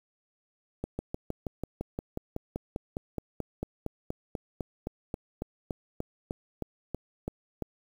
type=slowing click train; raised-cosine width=2 ms; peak=-19 dBFS; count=30; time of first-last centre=0.84-7.623 s; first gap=150 ms; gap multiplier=1.03; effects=8-bit